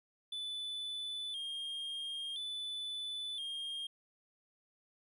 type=tone with vibrato; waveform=triangle; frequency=3354 Hz; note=G#7; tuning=16 cents sharp; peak=-37 dBFS; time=0.32-3.87 s; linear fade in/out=5 ms; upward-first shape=square; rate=0.49 Hz; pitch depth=69 cents each way; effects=none